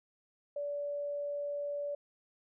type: tone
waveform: sine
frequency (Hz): 577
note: D5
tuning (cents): -31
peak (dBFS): -34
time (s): 0.56-1.95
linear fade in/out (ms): 5
effects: none